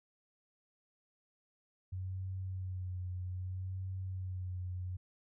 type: tone with vibrato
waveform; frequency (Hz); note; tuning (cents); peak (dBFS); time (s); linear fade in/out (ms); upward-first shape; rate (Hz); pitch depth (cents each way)
sine; 92.5; F#2; 0; -37; 1.92-4.97; 10; sine; 0.63; 32
effects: none